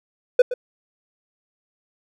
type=tone with echo; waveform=triangle; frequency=497.5 Hz; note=B4; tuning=13 cents sharp; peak=-6 dBFS; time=0.39-0.42 s; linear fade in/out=5 ms; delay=120 ms; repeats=1; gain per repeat=-14 dB; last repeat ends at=0.54 s; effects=none